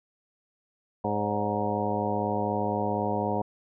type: harmonic tone with a mistuned harmonic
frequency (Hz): 104.1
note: G#2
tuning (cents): +5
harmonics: 1 / 2 / 3 / 4 / 5 / 6 / 7 / 8 / 9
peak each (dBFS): -35 / -32 / -36 / -34 / -33 / -36 / -32 / -38 / -33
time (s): 1.04-3.42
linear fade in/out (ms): 5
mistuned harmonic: 6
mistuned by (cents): -76
effects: none